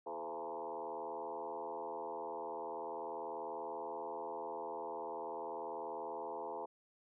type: tone with frequency modulation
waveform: sine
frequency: 677 Hz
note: E5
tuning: 46 cents sharp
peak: -40 dBFS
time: 0.06-6.66 s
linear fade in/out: 10 ms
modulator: 80.4 Hz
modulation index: 3.8
effects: none